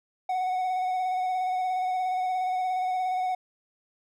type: tone with vibrato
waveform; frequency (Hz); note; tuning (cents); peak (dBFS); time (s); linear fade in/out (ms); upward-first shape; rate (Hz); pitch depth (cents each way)
triangle; 740; F#5; 0; -23; 0.29-3.35; 5; square; 17; 18
effects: none